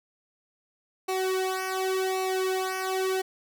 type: tone with flanger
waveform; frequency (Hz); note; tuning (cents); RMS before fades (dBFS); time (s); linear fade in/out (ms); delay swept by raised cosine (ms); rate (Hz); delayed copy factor
sawtooth; 376.7; F#4; +31; -28; 1.08-3.22; 10; 0.6 to 2.4; 0.89; -1
effects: none